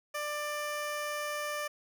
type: tone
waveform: 15% pulse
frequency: 593 Hz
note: D5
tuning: 17 cents sharp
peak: -27 dBFS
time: 0.14-1.68 s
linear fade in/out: 10 ms
effects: none